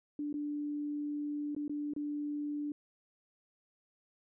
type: tone with dropouts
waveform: sine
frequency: 293.7 Hz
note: D4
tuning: in tune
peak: -34 dBFS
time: 0.19-2.72 s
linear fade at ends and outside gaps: 2 ms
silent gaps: 0.328-0.34 / 1.549-1.564 / 1.68-1.695 / 1.936-1.963 s
effects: none